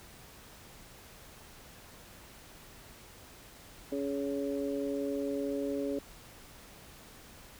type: harmonic tone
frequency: 140 Hz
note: C#3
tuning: 18 cents sharp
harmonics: 2 / 3 / 4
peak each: -34 / -36 / -37 dBFS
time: 3.92-5.99 s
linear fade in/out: 2 ms
effects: pink hiss -53 dBFS RMS until 7.59 s